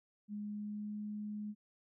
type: tone with pitch glide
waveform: sine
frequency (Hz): 207.7 to 209.7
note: G#3 to G#3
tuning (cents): 0 to +17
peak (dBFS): -39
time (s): 0.28-1.55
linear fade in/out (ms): 50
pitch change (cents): +17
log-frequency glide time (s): 0.38-0.98
effects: none